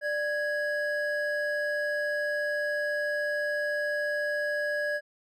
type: tone pair together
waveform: triangle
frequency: 591.7 / 1661.2 Hz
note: D5 / G#6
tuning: +13 / 0 cents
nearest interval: octave + tritone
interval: 1787 cents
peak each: -28 / -28 dBFS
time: 0.01-5.01 s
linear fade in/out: 50 ms
effects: none